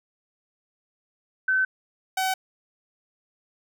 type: tone pair in turn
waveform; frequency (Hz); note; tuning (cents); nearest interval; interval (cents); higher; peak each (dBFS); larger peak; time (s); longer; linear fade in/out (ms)
sine / sawtooth; 1527 / 756.7; G6 / F#5; -46 / +39; octave; 1215; first; -19; neither; 1.48-1.65 / 2.17-2.34; neither; 5
effects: none